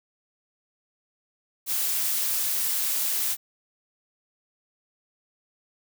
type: noise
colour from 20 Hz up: blue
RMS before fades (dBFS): -26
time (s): 1.66-3.37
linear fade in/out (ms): 50
effects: none